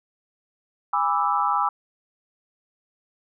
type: chord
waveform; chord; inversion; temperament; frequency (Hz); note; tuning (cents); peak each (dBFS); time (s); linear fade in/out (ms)
sine; E dominant seventh; first; equal with one note detuned; 818.7 / 987.8 / 1174.7 / 1318.5; G#5 / B5 / D6 / E6; -25 / 0 / 0 / 0; -25; 0.93-1.69; 5
effects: none